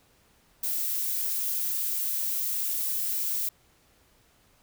violet noise, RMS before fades -29 dBFS, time 0.63-3.49 s, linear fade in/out 5 ms, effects pink hiss -63 dBFS RMS until 4.62 s

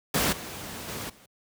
pink noise with level steps, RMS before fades -24 / -38 / -35 / -54 dBFS, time 0.14-1.26 s, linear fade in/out 5 ms, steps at 0.32 / 0.88 / 1.09 s, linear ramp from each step 10 ms, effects high-pass 80 Hz 12 dB/octave

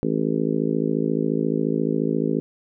harmonic tone, 54.3 Hz, A1, 22 cents flat, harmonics 3 / 4 / 5 / 6 / 7 / 8 / 9, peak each -27 / -26 / -25 / -32 / -27 / -28 / -33 dBFS, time 0.03-2.4 s, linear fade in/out 0 ms, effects none

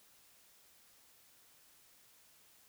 silence, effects white hiss -65 dBFS RMS until 2.68 s

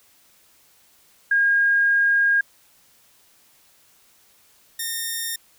sine / 5% pulse tone pair in turn, 1624 / 1829.8 Hz, G#6 / A#6, -39 / -33 cents, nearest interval major second, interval 206 cents, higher second, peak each -15 dBFS, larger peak neither, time 1.31-2.41 / 4.79-5.36 s, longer first, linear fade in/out 5 ms, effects white hiss -57 dBFS RMS until 5.58 s

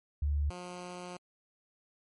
sine / 10% pulse tone pair in turn, 72.8 / 178.74 Hz, D2 / F3, -15 / +40 cents, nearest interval octave + major third, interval 1555 cents, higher second, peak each -27 / -33 dBFS, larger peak first, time 0.22-0.5 / 0.5-1.17 s, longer second, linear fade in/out 5 ms, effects MP3 48 kbps

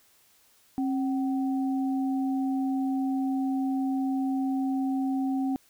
sine tone pair together, 268.5 / 759 Hz, C4 / F#5, +45 / +44 cents, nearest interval octave + tritone, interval 1799 cents, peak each -25 / -36 dBFS, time 0.78-5.56 s, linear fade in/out 0 ms, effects white hiss -62 dBFS RMS until 5.69 s

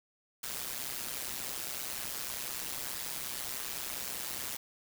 white noise with amplitude modulation, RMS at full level -35 dBFS, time 0.43-4.57 s, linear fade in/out 5 ms, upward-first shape sine, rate 130 Hz, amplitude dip 85%, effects none

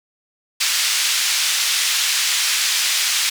white band-pass noise, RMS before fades -19 dBFS, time 0.6-3.3 s, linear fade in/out 10 ms, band 2000 to 6100 Hz, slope 12 dB/octave, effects none

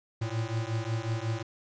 square beating tone pair, 110 / 115.5 Hz, A2 / A#2, 0 / -16 cents, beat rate 5.5 Hz, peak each -33 / -33 dBFS, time 0.21-1.43 s, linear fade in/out 10 ms, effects resampled to 16000 Hz + 10-bit

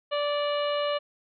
harmonic tone with a mistuned harmonic, 583 Hz, D5, 13 cents flat, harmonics 1 / 2 / 3 / 4 / 5 / 6 / 7, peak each -26 / -32 / -40 / -41 / -35 / -44 / -43 dBFS, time 0.11-0.99 s, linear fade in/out 20 ms, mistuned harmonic 6, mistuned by +37 cents, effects none

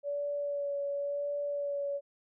sine tone with vibrato, 571 Hz, D5, 49 cents flat, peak -31 dBFS, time 0.03-2.01 s, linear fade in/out 50 ms, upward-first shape sine, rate 0.93 Hz, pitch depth 17 cents each way, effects none

